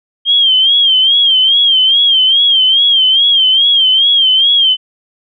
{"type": "tone with vibrato", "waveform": "sine", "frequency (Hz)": 3185, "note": "G7", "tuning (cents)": 27, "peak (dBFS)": -6, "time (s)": [0.25, 4.77], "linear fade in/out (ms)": 50, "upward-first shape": "sine", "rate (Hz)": 2.4, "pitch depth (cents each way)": 87, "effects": []}